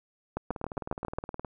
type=two click trains; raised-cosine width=1 ms; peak=-22 / -16 dBFS; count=19 / 7; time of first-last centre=0.51-1.448 / 0.37-1.185 s; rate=19.2 / 7.36 Hz; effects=none